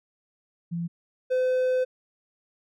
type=tone pair in turn; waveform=sine / triangle; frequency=170 / 510.3 Hz; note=F3 / C5; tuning=-46 / -43 cents; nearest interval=octave + perfect fifth; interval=1903 cents; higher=second; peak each=-27 / -19 dBFS; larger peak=second; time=0.71-0.88 / 1.3-1.85 s; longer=second; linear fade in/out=20 ms; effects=none